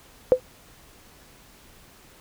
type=tone with exponential decay; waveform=sine; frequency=508 Hz; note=B4; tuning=49 cents sharp; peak=-7 dBFS; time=0.32-0.4 s; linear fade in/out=0 ms; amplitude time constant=17 ms; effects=pink hiss -52 dBFS RMS until 2.2 s